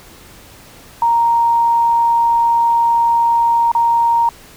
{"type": "tone with dropouts", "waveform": "sine", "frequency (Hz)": 932.3, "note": "A#5", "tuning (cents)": 0, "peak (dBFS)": -10, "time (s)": [1.02, 4.29], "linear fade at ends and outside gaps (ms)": 2, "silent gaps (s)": [3.717, 3.75], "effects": ["pink hiss -41 dBFS RMS until 4.56 s"]}